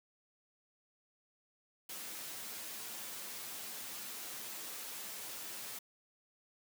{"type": "noise with comb filter", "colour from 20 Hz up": "white", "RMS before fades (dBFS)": -45, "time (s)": [1.89, 5.79], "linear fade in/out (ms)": 5, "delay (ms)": 9.2, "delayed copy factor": 0.5, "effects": ["high-pass 150 Hz 12 dB/octave"]}